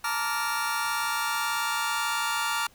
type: chord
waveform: sawtooth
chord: Bb major seventh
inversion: third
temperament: just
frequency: 874.1 / 932.3 / 1165.4 / 1398.5 Hz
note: A5 / Bb5 / D6 / F6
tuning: -12 / 0 / -14 / +2 cents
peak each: -31 / -28 / -28 / -26 dBFS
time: 0.04-2.67 s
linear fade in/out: 5 ms
effects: pink hiss -58 dBFS RMS until 2.74 s

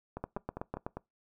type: two click trains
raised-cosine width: 1 ms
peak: -21 / -24 dBFS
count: 6 / 5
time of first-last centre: 0.24-0.865 / 0.17-0.97 s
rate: 8 / 5 Hz
effects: noise-tail reverb RT60 0.2 s tail -23 dB re dry

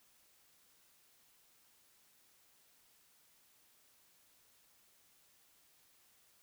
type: silence
effects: white hiss -69 dBFS RMS until 6.42 s

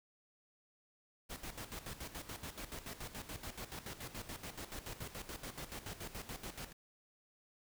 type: noise with tremolo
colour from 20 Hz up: pink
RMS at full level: -45 dBFS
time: 1.29-6.73 s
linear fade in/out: 20 ms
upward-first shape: square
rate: 7 Hz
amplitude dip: 70%
effects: none

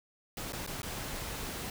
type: noise with dropouts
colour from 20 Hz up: pink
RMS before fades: -39 dBFS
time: 0.37-1.7 s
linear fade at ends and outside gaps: 2 ms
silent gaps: 0.523-0.531 / 0.665-0.674 / 0.819-0.83 s
effects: none

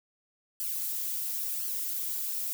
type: noise with flanger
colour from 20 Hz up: violet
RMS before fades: -33 dBFS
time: 0.6-2.53 s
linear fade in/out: 0 ms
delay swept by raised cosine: 0.65 to 5.35 ms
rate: 0.95 Hz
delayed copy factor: +0.9
effects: none

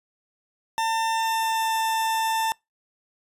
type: tone with pitch glide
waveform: 40% pulse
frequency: 900 to 892.2 Hz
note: A5 to A5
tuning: +39 to +24 cents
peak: -21 dBFS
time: 0.78-2.52 s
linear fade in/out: 0 ms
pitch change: -15 cents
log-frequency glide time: 1.13-1.73 s
effects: noise-tail reverb RT60 0.2 s tail -25 dB re dry + resampled to 32000 Hz

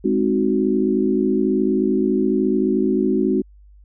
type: chord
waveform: sine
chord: Ab dominant seventh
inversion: none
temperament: equal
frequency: 207.7 / 261.6 / 311.1 / 370 Hz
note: Ab3 / C4 / Eb4 / Gb4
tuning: 0 / 0 / 0 / 0 cents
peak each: -21 / -21 / -23 / -20 dBFS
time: 0.04-3.42 s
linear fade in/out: 10 ms
effects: added 50 Hz sine -44 dBFS peak until 3.84 s

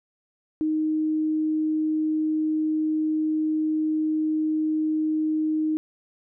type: tone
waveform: sine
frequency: 311.1 Hz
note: D#4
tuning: in tune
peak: -21 dBFS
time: 0.61-5.77 s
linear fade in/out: 0 ms
effects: none

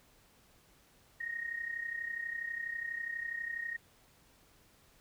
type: tone with amplitude modulation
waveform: sine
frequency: 1864.7 Hz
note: A#6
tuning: in tune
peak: -33 dBFS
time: 1.2-3.77 s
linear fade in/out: 10 ms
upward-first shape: sine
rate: 32.2 Hz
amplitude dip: 70%
effects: pink hiss -65 dBFS RMS until 5 s

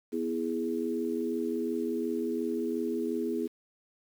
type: chord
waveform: sine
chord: E major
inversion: second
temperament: equal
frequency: 246.9 / 329.6 / 415.3 Hz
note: B3 / E4 / G#4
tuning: 0 / 0 / 0 cents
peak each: -33 dBFS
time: 0.12-3.48 s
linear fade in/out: 20 ms
effects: 9-bit

